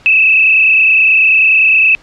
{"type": "tone with frequency modulation", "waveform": "sine", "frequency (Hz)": 2600, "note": "E7", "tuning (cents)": -24, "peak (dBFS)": -5, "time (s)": [0.06, 1.95], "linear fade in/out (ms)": 0, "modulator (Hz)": 29.5, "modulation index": 2.6, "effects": ["pink hiss -43 dBFS RMS until 2.02 s", "low-pass 5000 Hz 12 dB/octave"]}